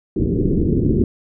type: low-pass noise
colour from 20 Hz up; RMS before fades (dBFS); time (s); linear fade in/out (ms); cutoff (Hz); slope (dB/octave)
white; -17; 0.16-1.04; 2; 390; 48
effects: none